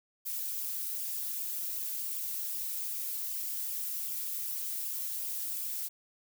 violet noise with flanger, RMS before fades -36 dBFS, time 0.25-5.89 s, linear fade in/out 20 ms, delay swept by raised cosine 0.48 to 5.68 ms, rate 2.6 Hz, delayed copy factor -0.75, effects none

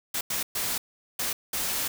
white noise bursts at uneven times, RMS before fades -29 dBFS, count 5, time 0.14-0.21 / 0.3-0.43 / 0.55-0.78 / 1.19-1.33 / 1.53-1.88 s, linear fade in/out 5 ms, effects none

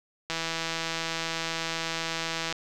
click train, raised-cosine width 0.2 ms, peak -13 dBFS, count 366, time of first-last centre 0.3-2.526 s, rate 164 Hz, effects none

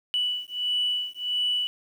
sine beating tone pair, 2960 / 2961.5 Hz, F#7 / F#7, 0 / +1 cents, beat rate 1.5 Hz, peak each -27 dBFS, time 0.14-1.67 s, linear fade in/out 0 ms, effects tanh soft clip ceiling -17 dBFS + 9-bit

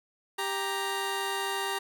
15% pulse tone pair together, 393.1 / 935 Hz, G4 / A#5, +5 / +5 cents, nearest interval octave + minor third, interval 1500 cents, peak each -26 dBFS, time 0.38-1.79 s, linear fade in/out 10 ms, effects none

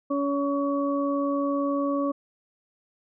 harmonic tone, 281.8 Hz, C#4, 29 cents sharp, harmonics 1 / 2 / 4, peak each -25 / -28 / -31 dBFS, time 0.1-2.12 s, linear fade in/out 10 ms, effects none

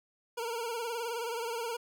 25% pulse tone with vibrato, 465.5 Hz, A#4, 2 cents flat, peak -30 dBFS, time 0.37-1.77 s, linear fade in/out 10 ms, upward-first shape sine, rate 19 Hz, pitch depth 68 cents each way, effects none

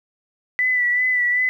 sine tone with vibrato, 1982 Hz, B6, 6 cents sharp, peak -16 dBFS, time 0.59-1.49 s, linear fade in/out 0 ms, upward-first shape sine, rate 2.6 Hz, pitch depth 32 cents each way, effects 9-bit

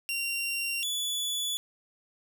sawtooth tone pair in turn, 2762 / 3440 Hz, F7 / A7, -20 / -40 cents, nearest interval major third, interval 380 cents, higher second, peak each -26 dBFS, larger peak neither, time 0.09-0.83 / 0.83-1.57 s, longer neither, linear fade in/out 0 ms, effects none

